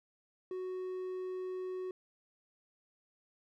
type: tone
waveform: triangle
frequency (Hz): 370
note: F#4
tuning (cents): 0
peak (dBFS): -35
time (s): 0.51-1.91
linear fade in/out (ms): 2
effects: none